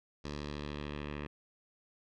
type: tone with low-pass filter sweep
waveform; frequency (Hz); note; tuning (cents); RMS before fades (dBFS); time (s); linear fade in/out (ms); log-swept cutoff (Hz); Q
10% pulse; 73.42; D2; 0; -41; 0.24-1.27; 10; 5100 to 2500; 1.9
effects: none